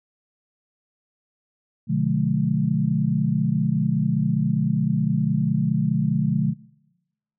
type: chord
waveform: sine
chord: B diminished seventh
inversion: none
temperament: just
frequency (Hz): 123.47 / 148.16 / 177.8 / 213.4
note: B2 / D3 / F3 / Ab3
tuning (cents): 0 / +16 / +31 / +47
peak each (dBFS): -27 / -23 / -24 / -24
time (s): 1.87-6.55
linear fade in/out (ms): 50
effects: noise-tail reverb RT60 1.0 s tail -23 dB re dry